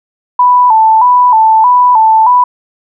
sine tone with vibrato, 934 Hz, A#5, 3 cents sharp, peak -3 dBFS, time 0.39-2.44 s, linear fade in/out 5 ms, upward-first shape square, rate 1.6 Hz, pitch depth 99 cents each way, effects none

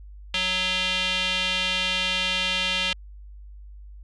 square tone with band-pass filter, 185 Hz, F#3, in tune, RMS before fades -25 dBFS, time 0.34-2.93 s, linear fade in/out 2 ms, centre 3100 Hz, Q 3.7, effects added 50 Hz sine -40 dBFS peak until 4.03 s + resampled to 24000 Hz

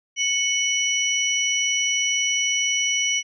sine tone cluster, 2214 / 2984 / 5830 Hz, C#7 / F#7 / F#8, -3 / +14 / -26 cents, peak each -24 dBFS, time 0.16-3.23 s, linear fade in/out 50 ms, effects none

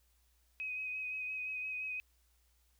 sine tone with vibrato, 2521 Hz, D#7, 22 cents sharp, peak -37 dBFS, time 0.6-2 s, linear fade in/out 0 ms, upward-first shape sine, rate 5.8 Hz, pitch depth 21 cents each way, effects added 60 Hz sine -70 dBFS peak until 2.79 s + white hiss -75 dBFS RMS until 2.79 s

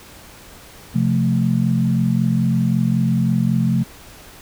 sine chord, F major, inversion second, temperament equal, 130.81 / 174.61 / 220 Hz, C3 / F3 / A3, 0 / 0 / 0 cents, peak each -19 dBFS, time 0.94-3.84 s, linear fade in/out 20 ms, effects pink hiss -42 dBFS RMS until 4.41 s

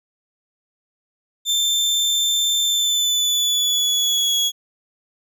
30% pulse tone with pitch glide, 3562 to 3343 Hz, A7 to G#7, +21 to +11 cents, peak -14 dBFS, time 1.45-4.52 s, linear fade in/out 50 ms, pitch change -110 cents, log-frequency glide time 2.64-4.38 s, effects none

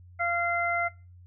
harmonic tone, 690 Hz, F5, 21 cents flat, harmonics 1 / 2 / 3, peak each -29 / -29 / -29 dBFS, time 0.19-0.89 s, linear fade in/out 20 ms, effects noise-tail reverb RT60 0.3 s tail -21 dB re dry + added 89 Hz sine -48 dBFS peak until 1.26 s

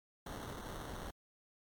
pink noise with sample-and-hold, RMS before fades -45 dBFS, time 0.26-1.11 s, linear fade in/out 5 ms, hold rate 2450 Hz, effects MP3 96 kbps

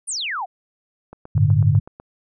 sine exponential sweep, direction down, 9956 to 672 Hz, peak -23 dBFS, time 0.07-0.46 s, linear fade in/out 20 ms
click train, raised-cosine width 1 ms, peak -24 dBFS, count 8, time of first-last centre 1.13-2 s, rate 8.05 Hz
sine chord, G suspended second, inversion none, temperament equal, 98 / 110 / 146.83 Hz, G2 / A2 / D3, 0 / 0 / 0 cents, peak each -17 dBFS, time 1.35-1.8 s, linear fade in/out 10 ms
effects none

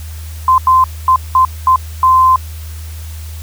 sine tone bursts at uneven times, 1036 Hz, C6, 17 cents flat, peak -5 dBFS, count 6, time 0.48-0.58 / 0.67-0.84 / 1.08-1.16 / 1.35-1.45 / 1.67-1.76 / 2.03-2.36 s, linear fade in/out 2 ms, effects added 79 Hz sine -24 dBFS peak until 3.42 s + white hiss -37 dBFS RMS until 3.42 s

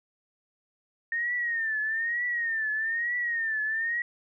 sine tone with vibrato, 1833 Hz, A#6, 30 cents flat, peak -26 dBFS, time 1.12-4.02 s, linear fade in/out 2 ms, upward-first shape triangle, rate 1.1 Hz, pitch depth 120 cents each way, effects none

